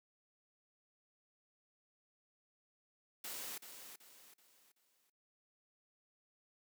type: noise with echo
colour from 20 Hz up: white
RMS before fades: -45 dBFS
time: 3.24-3.58 s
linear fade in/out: 5 ms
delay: 380 ms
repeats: 4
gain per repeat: -8 dB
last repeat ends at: 5.1 s
effects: noise-tail reverb RT60 0.3 s tail -24 dB re dry + high-pass 200 Hz 12 dB/octave